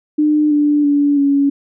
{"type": "tone with pitch steps", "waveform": "sine", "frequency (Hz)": [301.4, 294.3, 287.5, 280.7], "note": ["D4", "D4", "D4", "C#4"], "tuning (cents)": [45, 4, -37, 22], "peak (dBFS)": -10, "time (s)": [0.18, 1.5], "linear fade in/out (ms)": 10, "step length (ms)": 330, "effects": []}